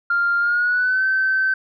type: tone with pitch glide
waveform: sine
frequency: 1396.9 to 1541 Hz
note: F6 to G6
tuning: 0 to -30 cents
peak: -15 dBFS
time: 0.1-1.54 s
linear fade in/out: 5 ms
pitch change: +170 cents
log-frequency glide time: 0.39-1.05 s
effects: tanh soft clip ceiling -11 dBFS